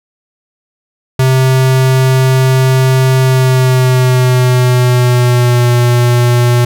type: tone with pitch glide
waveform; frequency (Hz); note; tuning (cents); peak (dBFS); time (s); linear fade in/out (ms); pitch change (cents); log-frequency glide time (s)
square; 130.81 to 121.35; C3 to B2; 0 to -30; -7; 1.19-6.65; 5; -130; 3.2-5.71
effects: none